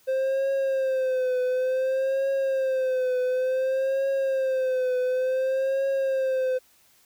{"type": "tone with vibrato", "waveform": "triangle", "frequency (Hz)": 523.3, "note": "C5", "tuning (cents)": 0, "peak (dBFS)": -20, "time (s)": [0.07, 6.59], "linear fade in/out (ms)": 20, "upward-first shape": "triangle", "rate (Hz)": 0.56, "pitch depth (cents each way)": 71, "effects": ["white hiss -60 dBFS RMS until 7.05 s"]}